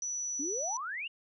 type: tone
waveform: sine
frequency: 5920 Hz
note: F#8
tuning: in tune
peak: -33 dBFS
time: 0.02-0.77 s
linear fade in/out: 2 ms
type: exponential sweep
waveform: sine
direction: up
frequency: 261.6 to 2946 Hz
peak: -35 dBFS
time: 0.39-1.08 s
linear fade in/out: 10 ms
effects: none